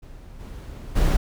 brown noise with level steps, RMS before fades -42 / -36 / -18 dBFS, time 0.02-1.17 s, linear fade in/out 10 ms, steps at 0.39 / 0.95 s, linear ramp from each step 20 ms, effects none

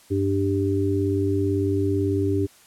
harmonic tone, 98 Hz, G2, in tune, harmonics 1 / 3 / 4, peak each -24 / -24 / -24 dBFS, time 0.1-2.47 s, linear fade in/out 20 ms, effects white hiss -53 dBFS RMS until 2.66 s + low-pass 12000 Hz 12 dB/octave

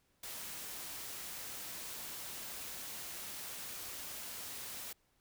white noise, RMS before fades -45 dBFS, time 0.23-4.93 s, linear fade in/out 5 ms, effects pink hiss -75 dBFS RMS until 5.2 s

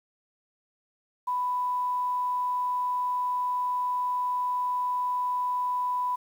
sine tone, 993 Hz, B5, 9 cents sharp, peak -25 dBFS, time 1.27-6.16 s, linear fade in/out 10 ms, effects 9-bit

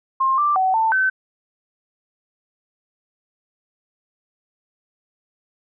sine tone with pitch steps, 1062 / 1178 / 754 / 891 / 1530 Hz, C6 / D6 / F#5 / A5 / G6, +25 / +5 / +32 / +22 / -42 cents, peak -15 dBFS, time 0.2-1.1 s, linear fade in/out 10 ms, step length 180 ms, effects none

